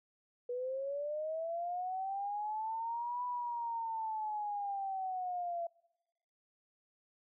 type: linear two-way sweep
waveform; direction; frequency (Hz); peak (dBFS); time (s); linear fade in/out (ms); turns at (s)
sine; up then down; 483.6 to 988 to 675; -35; 0.49-5.67; 5; 3.24
effects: noise-tail reverb RT60 1.0 s tail -26 dB re dry